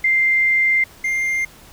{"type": "tone pair in turn", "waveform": ["sine", "triangle"], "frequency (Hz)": [2093, 2105], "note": ["C7", "C7"], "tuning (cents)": [0, 10], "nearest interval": "unison", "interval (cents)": 10, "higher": "second", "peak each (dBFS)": [-13, -16], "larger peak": "first", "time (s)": [[0.04, 0.84], [1.04, 1.45]], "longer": "first", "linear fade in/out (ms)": 5, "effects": ["pink hiss -45 dBFS RMS until 1.72 s"]}